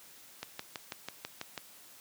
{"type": "click train", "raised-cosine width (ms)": 0.2, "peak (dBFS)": -20, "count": 8, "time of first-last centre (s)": [0.43, 1.578], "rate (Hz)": 6.1, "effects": ["white hiss -55 dBFS RMS until 2 s", "high-pass 100 Hz 12 dB/octave"]}